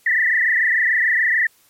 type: tone with frequency modulation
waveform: sine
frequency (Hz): 1880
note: A#6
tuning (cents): +14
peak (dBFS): -14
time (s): 0.06-1.47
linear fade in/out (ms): 5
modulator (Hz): 26.8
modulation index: 4.7
effects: white hiss -56 dBFS RMS until 1.69 s + MP3 64 kbps